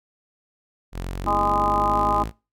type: exponential sweep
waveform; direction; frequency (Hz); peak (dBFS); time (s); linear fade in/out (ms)
sawtooth; up; 43.96 to 55; -24; 0.92-2.32; 50
type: chord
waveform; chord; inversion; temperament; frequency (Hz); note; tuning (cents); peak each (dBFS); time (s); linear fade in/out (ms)
sine; A minor; none; equal; 220 / 261.6 / 329.6; A3 / C4 / E4; 0 / 0 / 0; -35 / -37 / -33; 1.25-2.24; 0
type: harmonic tone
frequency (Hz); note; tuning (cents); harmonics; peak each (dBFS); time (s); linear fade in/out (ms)
205.5; G#3; -18; 2 / 3 / 4 / 5 / 6; -34 / -29 / -23 / -23 / -25; 1.26-2.24; 20
effects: noise-tail reverb RT60 0.3 s tail -24 dB re dry